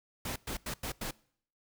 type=noise bursts at uneven times; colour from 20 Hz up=pink; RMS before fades=-37 dBFS; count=5; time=0.25-0.36 / 0.47-0.57 / 0.66-0.74 / 0.83-0.92 / 1.01-1.11 s; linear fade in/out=5 ms; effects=noise-tail reverb RT60 0.6 s tail -23 dB re dry